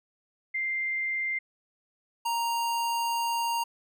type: tone pair in turn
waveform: sine / square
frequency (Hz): 2094 / 932.8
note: C7 / A#5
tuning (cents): +1 / +1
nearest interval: octave + major second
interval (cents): 1400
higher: first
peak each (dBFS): -27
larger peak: neither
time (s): 0.54-1.39 / 2.25-3.64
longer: second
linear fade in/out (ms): 10
effects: none